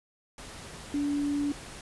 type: tone in noise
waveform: sine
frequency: 288 Hz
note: D4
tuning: 34 cents flat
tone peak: -26 dBFS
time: 0.94-1.52 s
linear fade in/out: 2 ms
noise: pink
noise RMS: -44 dBFS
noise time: 0.38-1.81 s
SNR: +15 dB
effects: resampled to 24000 Hz